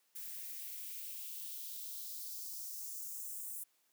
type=noise with high-pass filter sweep; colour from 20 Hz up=violet; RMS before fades=-45 dBFS; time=0.15-3.64 s; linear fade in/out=10 ms; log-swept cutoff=1600 to 8800 Hz; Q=2.2; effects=white hiss -75 dBFS RMS until 3.92 s + high-pass 200 Hz 12 dB/octave